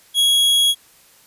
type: tone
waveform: 45% pulse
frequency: 3322 Hz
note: G#7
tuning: in tune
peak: -12 dBFS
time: 0.14-0.75 s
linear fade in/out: 50 ms
effects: white hiss -51 dBFS RMS until 1.26 s + resampled to 32000 Hz